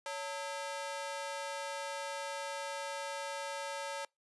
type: ring-modulated tone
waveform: sawtooth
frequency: 730 Hz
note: F#5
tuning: 24 cents flat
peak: -31 dBFS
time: 0.06-4.05 s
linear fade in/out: 2 ms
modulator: 170 Hz
effects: noise-tail reverb RT60 0.2 s tail -26 dB re dry + resampled to 24000 Hz